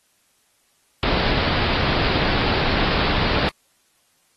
pink low-pass noise, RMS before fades -21 dBFS, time 1.03-3.49 s, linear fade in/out 0 ms, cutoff 4900 Hz, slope 96 dB/octave, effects white hiss -63 dBFS RMS until 4.36 s + AAC 32 kbps

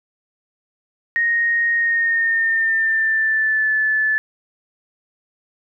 sine tone with pitch glide, 1864.7 to 1739.8 Hz, A#6 to A6, 0 to -20 cents, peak -15 dBFS, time 1.16-4.18 s, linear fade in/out 0 ms, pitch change -120 cents, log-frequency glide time 1.75-3.71 s, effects none

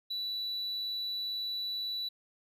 triangle tone, 3951 Hz, B7, in tune, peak -31 dBFS, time 0.1-2.09 s, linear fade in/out 10 ms, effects tanh soft clip ceiling -27 dBFS

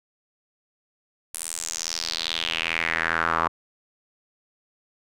sawtooth tone with band-pass filter sweep, 82.41 Hz, E2, in tune, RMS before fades -27 dBFS, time 1.34-3.48 s, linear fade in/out 5 ms, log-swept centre 10000 to 1100 Hz, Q 3.8, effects none

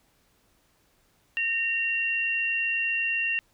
sine tone pair together, 1838 / 2754 Hz, A#6 / F7, -25 / -25 cents, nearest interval perfect fifth, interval 700 cents, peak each -30 / -25 dBFS, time 1.37-3.39 s, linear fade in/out 0 ms, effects pink hiss -66 dBFS RMS until 3.53 s

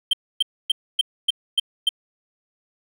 triangle tone bursts, 3136 Hz, G7, in tune, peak -13 dBFS, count 7, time 0.11-1.891 s, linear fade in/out 5 ms, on 23 ms, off 270 ms, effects none

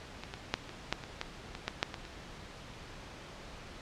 clicks, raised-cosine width 0.2 ms, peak -23 / -22 / -10 / -26 / -11 / -25 / -16 / -22 / -14 / -9 / -21 / -28 dBFS, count 12, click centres 0.236 / 0.339 / 0.54 / 0.693 / 0.926 / 1.038 / 1.214 / 1.551 / 1.68 / 1.829 / 1.942 / 2.052 s, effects pink hiss -48 dBFS RMS until 3.81 s + low-pass 5000 Hz 12 dB/octave

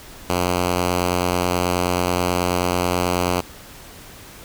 5% pulse tone, 89.3 Hz, F2, 39 cents sharp, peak -7 dBFS, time 0.29-3.41 s, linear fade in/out 10 ms, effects pink hiss -41 dBFS RMS until 4.44 s

